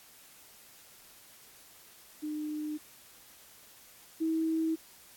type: tone pair in turn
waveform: sine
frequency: 303 / 321.8 Hz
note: D#4 / E4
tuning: -46 / -42 cents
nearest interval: minor second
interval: 104 cents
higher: second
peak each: -33 / -27 dBFS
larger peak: second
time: 2.22-2.78 / 4.2-4.76 s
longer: neither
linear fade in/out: 20 ms
effects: white hiss -56 dBFS RMS until 5.16 s + AAC 64 kbps